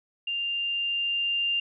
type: tone with level ramp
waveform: sine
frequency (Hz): 2794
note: F7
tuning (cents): 0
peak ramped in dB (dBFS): -27 to -23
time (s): 0.27-1.6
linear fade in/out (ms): 5
effects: none